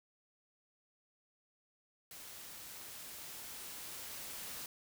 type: noise with level ramp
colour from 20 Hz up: white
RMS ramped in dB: -51 to -45 dBFS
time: 2.11-4.66 s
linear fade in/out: 2 ms
effects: none